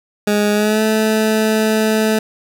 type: tone with pitch glide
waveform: 20% pulse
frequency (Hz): 207.7 to 217.9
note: G#3 to A3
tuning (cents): 0 to -17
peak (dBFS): -8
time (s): 0.27-2.19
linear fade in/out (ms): 5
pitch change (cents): +83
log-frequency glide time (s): 0.53-0.82
effects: none